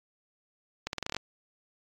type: accelerating click train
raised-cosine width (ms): 0.2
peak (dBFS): -15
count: 9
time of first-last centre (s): 0.87-1.166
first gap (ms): 61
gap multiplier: 0.85
effects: AAC 48 kbps